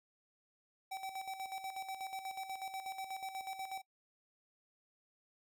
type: tone with tremolo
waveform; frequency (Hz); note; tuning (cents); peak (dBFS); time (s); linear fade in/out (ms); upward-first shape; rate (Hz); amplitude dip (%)
square; 768; G5; -36; -40; 0.91-3.82; 10; square; 8.2; 60
effects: noise-tail reverb RT60 0.1 s tail -22 dB re dry